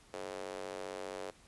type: tone with high-pass filter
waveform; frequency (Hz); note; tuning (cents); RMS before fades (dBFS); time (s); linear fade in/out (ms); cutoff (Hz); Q
square; 47.53; F#1; +47; -43; 0.13-1.31; 10; 480; 2.4
effects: pink hiss -62 dBFS RMS until 1.47 s + resampled to 24000 Hz